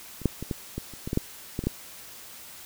clicks, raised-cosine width 3 ms, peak -27 / -8 / -20 / -15 / -18 / -30 / -19 / -14 / -9 / -15 / -20 / -11 dBFS, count 12, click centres 0.217 / 0.257 / 0.426 / 0.512 / 0.78 / 0.937 / 1.075 / 1.131 / 1.174 / 1.591 / 1.639 / 1.67 s, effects white hiss -45 dBFS RMS until 2.65 s

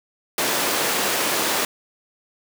pink high-pass noise, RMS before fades -22 dBFS, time 0.38-1.65 s, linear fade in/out 2 ms, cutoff 350 Hz, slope 12 dB/octave, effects none

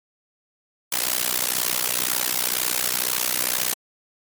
white noise with amplitude modulation, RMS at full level -19 dBFS, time 0.92-3.74 s, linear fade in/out 5 ms, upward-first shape sine, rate 62 Hz, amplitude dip 100%, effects high-pass 150 Hz 12 dB/octave + MP3 96 kbps

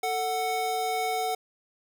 square tone pair together, 443.6 / 740 Hz, A4 / F#5, +14 / 0 cents, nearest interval major sixth, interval 886 cents, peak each -33 / -28 dBFS, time 0.03-1.35 s, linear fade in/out 5 ms, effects none

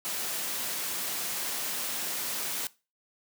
white high-pass noise, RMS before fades -33 dBFS, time 0.05-2.67 s, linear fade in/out 0 ms, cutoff 160 Hz, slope 12 dB/octave, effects noise-tail reverb RT60 0.3 s tail -20 dB re dry

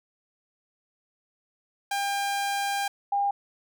sawtooth / sine tone pair in turn, 800 / 804.6 Hz, G5 / G5, +35 / +45 cents, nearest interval unison, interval 10 cents, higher second, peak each -22 dBFS, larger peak neither, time 1.91-2.88 / 3.12-3.31 s, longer first, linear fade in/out 5 ms, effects none

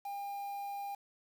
triangle tone with quantisation, 803 Hz, G5, 41 cents sharp, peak -36 dBFS, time 0.05-0.95 s, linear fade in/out 5 ms, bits 9, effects none

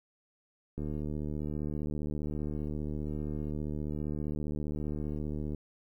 click train, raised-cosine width 3 ms, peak -24 dBFS, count 359, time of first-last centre 0.78-5.547 s, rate 75.1 Hz, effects 11-bit

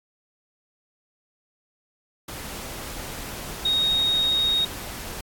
sine tone in noise, 3745 Hz, A#7, 7 cents sharp, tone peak -19 dBFS, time 3.65-4.65 s, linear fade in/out 5 ms, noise pink, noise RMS -35 dBFS, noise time 2.28-5.21 s, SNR +13 dB, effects AAC 64 kbps

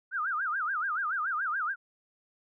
sine tone with vibrato, 1396.9 Hz, F6, in tune, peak -28 dBFS, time 0.11-1.76 s, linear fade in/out 50 ms, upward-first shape sine, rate 7 Hz, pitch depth 260 cents each way, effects none

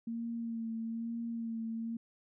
sine tone with vibrato, 229.1 Hz, A#3, 30 cents flat, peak -35 dBFS, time 0.07-1.97 s, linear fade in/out 5 ms, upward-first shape sine, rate 1.1 Hz, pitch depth 26 cents each way, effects none

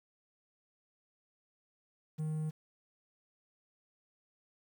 triangle tone with quantisation, 155.56 Hz, D#3, in tune, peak -31 dBFS, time 2.18-2.51 s, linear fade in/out 20 ms, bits 10, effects none

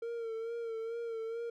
triangle tone with vibrato, 457.9 Hz, A#4, 31 cents flat, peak -34 dBFS, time 0.02-1.5 s, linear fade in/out 5 ms, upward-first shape sine, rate 2.3 Hz, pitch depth 42 cents each way, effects none

